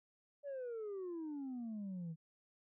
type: exponential sweep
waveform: sine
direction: down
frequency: 583 to 157.3 Hz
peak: -39 dBFS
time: 0.43-2.16 s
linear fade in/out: 50 ms
effects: tanh soft clip ceiling -40 dBFS